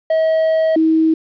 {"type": "tone pair in turn", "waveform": ["triangle", "sine"], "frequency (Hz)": [640, 320], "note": ["D#5", "D#4"], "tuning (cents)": [49, 49], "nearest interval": "octave", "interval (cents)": 1200, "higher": "first", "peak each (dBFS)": [-10, -10], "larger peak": "neither", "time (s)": [[0.1, 0.76], [0.76, 1.14]], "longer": "first", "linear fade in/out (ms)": 5, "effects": ["resampled to 11025 Hz", "8-bit"]}